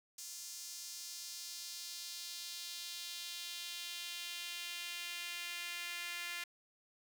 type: tone with high-pass filter sweep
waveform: sawtooth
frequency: 347.5 Hz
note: F4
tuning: 9 cents flat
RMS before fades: -45 dBFS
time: 0.18-6.44 s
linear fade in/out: 5 ms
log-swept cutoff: 6200 to 2100 Hz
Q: 1.8
effects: none